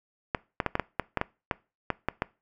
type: clicks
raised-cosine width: 0.5 ms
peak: -10 dBFS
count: 12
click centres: 0.348 / 0.602 / 0.663 / 0.754 / 0.797 / 0.997 / 1.173 / 1.214 / 1.512 / 1.903 / 2.086 / 2.221 s
effects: noise-tail reverb RT60 0.3 s tail -22 dB re dry